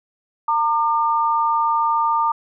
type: tone pair together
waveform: sine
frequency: 913.6 / 1200 Hz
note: A#5 / D6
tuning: -35 / +37 cents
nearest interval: perfect fourth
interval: 472 cents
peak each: -18 / -19 dBFS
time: 0.48-2.32 s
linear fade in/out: 5 ms
effects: none